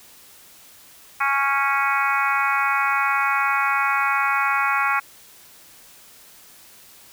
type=harmonic tone with a mistuned harmonic; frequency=277.2 Hz; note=C#4; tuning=in tune; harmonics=3 / 4 / 5 / 6 / 7 / 8 / 9; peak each=-26 / -23 / -23 / -29 / -29 / -27 / -29 dBFS; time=1.2-5 s; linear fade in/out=10 ms; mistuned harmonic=6; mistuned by=-19 cents; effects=white hiss -48 dBFS RMS until 7.12 s

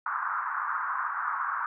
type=band-pass noise; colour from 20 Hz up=pink; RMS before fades=-31 dBFS; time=0.06-1.66 s; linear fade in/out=2 ms; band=1000 to 1500 Hz; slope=48 dB/octave; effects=none

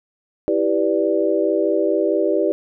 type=chord; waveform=sine; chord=E minor seventh; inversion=none; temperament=equal with one note detuned; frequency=327.4 / 392 / 493.9 / 587.3 Hz; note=E4 / G4 / B4 / D5; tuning=-12 / 0 / 0 / 0 cents; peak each=-21 / -20 / -23 / -21 dBFS; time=0.48-2.52 s; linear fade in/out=0 ms; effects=none

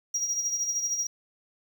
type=tone with tremolo; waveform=triangle; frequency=5710 Hz; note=F8; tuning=37 cents sharp; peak=-23 dBFS; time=0.14-1.07 s; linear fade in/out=5 ms; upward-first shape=sine; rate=13 Hz; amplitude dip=55%; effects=9-bit

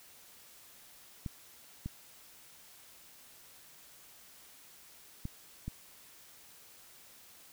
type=clicks; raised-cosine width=5 ms; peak=-25 dBFS; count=4; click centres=1.262 / 1.86 / 5.254 / 5.68 s; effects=white hiss -57 dBFS RMS until 7.52 s

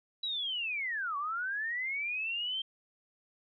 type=linear two-way sweep; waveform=sine; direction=down then up; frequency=3947 to 1110 to 3166 Hz; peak=-32 dBFS; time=0.23-2.62 s; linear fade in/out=5 ms; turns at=1.17 s; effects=none

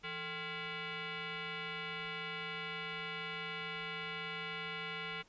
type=tone with frequency modulation; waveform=sine; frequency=444 Hz; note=A4; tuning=16 cents sharp; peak=-39 dBFS; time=0.03-5.23 s; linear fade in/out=20 ms; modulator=611 Hz; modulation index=4.6; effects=pink hiss -66 dBFS RMS until 5.28 s + resampled to 16000 Hz

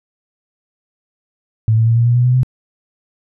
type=tone with pitch steps; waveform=sine; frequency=110.5 / 112.82 / 115.19 / 117.61 / 120.08 / 122.61 / 125.18 / 127.81 Hz; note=A2 / A2 / A#2 / A#2 / B2 / B2 / B2 / C3; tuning=+8 / +44 / -20 / +16 / -48 / -12 / +24 / -40 cents; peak=-9 dBFS; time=1.68-2.432 s; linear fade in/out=0 ms; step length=94 ms; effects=none

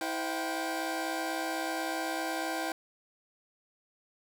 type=tone cluster; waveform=25% pulse; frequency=324.9 / 518 / 714 / 782 Hz; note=E4 / C5 / F5 / G5; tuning=-25 / -17 / +38 / -4 cents; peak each=-32 / -37 / -37 / -32 dBFS; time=0.01-2.72 s; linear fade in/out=2 ms; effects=none

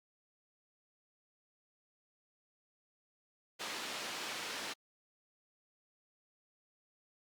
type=band-pass noise; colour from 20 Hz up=white; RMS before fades=-42 dBFS; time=3.59-4.74 s; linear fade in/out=20 ms; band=220 to 4300 Hz; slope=12 dB/octave; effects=Opus 48 kbps

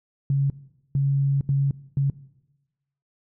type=tone bursts at uneven times; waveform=sine; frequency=138.59 Hz; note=C#3; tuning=in tune; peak=-18 dBFS; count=4; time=0.3-0.5 / 0.95-1.41 / 1.49-1.71 / 1.97-2.1 s; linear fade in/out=2 ms; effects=noise-tail reverb RT60 1.0 s tail -19 dB re dry

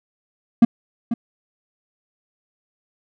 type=tone with echo; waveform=triangle; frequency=233.1 Hz; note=A#3; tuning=in tune; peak=-4 dBFS; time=0.62-0.65 s; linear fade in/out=5 ms; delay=490 ms; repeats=1; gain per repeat=-12 dB; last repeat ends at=1.14 s; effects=none

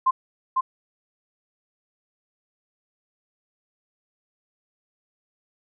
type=tone with echo; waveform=sine; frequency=1046.5 Hz; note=C6; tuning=in tune; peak=-15 dBFS; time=0.06-0.11 s; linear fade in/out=10 ms; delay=500 ms; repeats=1; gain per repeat=-3 dB; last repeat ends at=0.61 s; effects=none

